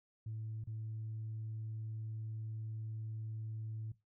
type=tone with dropouts; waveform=sine; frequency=110 Hz; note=A2; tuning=in tune; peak=-39 dBFS; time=0.26-3.92 s; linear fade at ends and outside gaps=5 ms; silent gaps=0.64-0.671 s; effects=noise-tail reverb RT60 0.2 s tail -17 dB re dry + tanh soft clip ceiling -36 dBFS